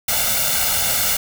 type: noise with comb filter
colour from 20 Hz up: white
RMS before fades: -19 dBFS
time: 0.08-1.17 s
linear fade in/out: 5 ms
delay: 1.4 ms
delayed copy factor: +0.85
effects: none